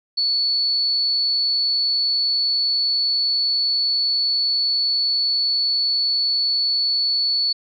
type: tone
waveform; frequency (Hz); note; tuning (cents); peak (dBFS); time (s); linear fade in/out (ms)
sine; 4435; C#8; 0; -17; 0.17-7.53; 10
effects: none